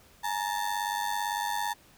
35% pulse ring-modulated tone, 889 Hz, A5, 18 cents sharp, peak -24 dBFS, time 0.23-1.74 s, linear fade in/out 20 ms, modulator 48.9 Hz, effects pink hiss -58 dBFS RMS until 1.97 s

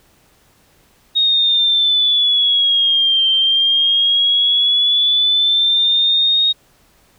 sine exponential two-way sweep, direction down then up, 3743 to 3136 to 3743 Hz, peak -11 dBFS, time 1.15-6.53 s, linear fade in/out 20 ms, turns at 3.28 s, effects pink hiss -54 dBFS RMS until 7.18 s

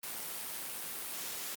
white noise with amplitude modulation, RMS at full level -39 dBFS, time 0.03-1.55 s, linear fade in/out 5 ms, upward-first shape sine, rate 111 Hz, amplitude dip 30%, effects high-pass 150 Hz 12 dB/octave + Opus 32 kbps

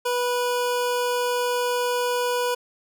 25% pulse tone, 490.3 Hz, B4, 13 cents flat, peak -18 dBFS, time 0.05-2.55 s, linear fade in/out 10 ms, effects none

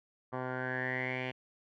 10% pulse tone with low-pass filter sweep, 128 Hz, C3, 38 cents flat, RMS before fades -36 dBFS, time 0.32-1.32 s, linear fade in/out 20 ms, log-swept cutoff 1200 to 2600 Hz, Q 8.6, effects none

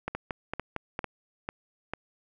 two click trains, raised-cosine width 0.5 ms, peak -17 / -16 dBFS, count 5 / 5, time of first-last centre 0.15-1.936 / 0.08-0.991 s, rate 2.24 / 4.39 Hz, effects none

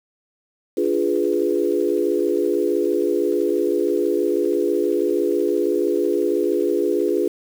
sine chord, D diminished seventh, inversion none, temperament equal, 293.7 / 349.2 / 415.3 / 493.9 Hz, D4 / F4 / Ab4 / Cb5, 0 / 0 / 0 / 0 cents, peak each -25 / -21 / -21 / -25 dBFS, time 0.77-7.28 s, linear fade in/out 5 ms, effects 7-bit

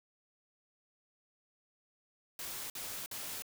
white noise bursts, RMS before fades -42 dBFS, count 3, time 2.39-3.422 s, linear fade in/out 2 ms, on 310 ms, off 51 ms, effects none

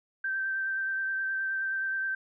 sine tone with vibrato, 1561 Hz, G6, 8 cents flat, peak -28 dBFS, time 0.24-2.15 s, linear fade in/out 5 ms, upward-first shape triangle, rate 9.5 Hz, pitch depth 20 cents each way, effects none

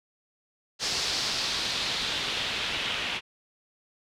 white noise with low-pass filter sweep, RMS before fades -30 dBFS, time 0.79-3.21 s, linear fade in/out 50 ms, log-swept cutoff 5100 to 2900 Hz, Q 2.4, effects none

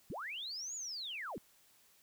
sine linear two-way sweep, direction up then down, 103.83 to 6980 to 147.5 Hz, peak -40 dBFS, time 0.1-1.38 s, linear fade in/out 0 ms, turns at 0.75 s, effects white hiss -67 dBFS RMS until 2.02 s

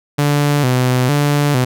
sawtooth tone with vibrato, 135.6 Hz, C#3, 38 cents flat, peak -8 dBFS, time 0.18-1.65 s, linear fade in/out 10 ms, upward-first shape square, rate 1.1 Hz, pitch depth 120 cents each way, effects none

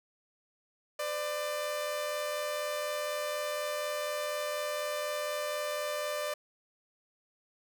sawtooth tone pair together, 510 / 594.1 Hz, C5 / D5, -44 / +20 cents, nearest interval minor third, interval 264 cents, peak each -37 / -29 dBFS, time 0.99-6.34 s, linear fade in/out 5 ms, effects none

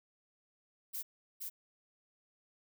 violet noise with echo, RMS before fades -40 dBFS, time 0.93-1.03 s, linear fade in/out 20 ms, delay 470 ms, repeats 1, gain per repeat -2 dB, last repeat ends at 1.5 s, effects none

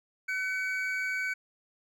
triangle tone pair together, 1514.3 / 2263 Hz, F#6 / C#7, +40 / +35 cents, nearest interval perfect fifth, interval 695 cents, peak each -30 / -31 dBFS, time 0.28-1.34 s, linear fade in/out 10 ms, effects none

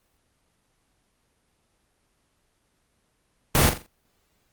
pink noise with echo, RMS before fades -18 dBFS, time 3.55-3.69 s, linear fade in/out 0 ms, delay 43 ms, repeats 4, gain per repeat -9 dB, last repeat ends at 3.862 s, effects pink hiss -69 dBFS RMS until 4.52 s + Opus 24 kbps

